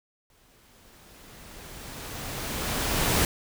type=noise with exponential growth; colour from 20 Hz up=pink; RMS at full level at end=-22 dBFS; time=0.3-3.25 s; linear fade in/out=1 ms; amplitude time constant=640 ms; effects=none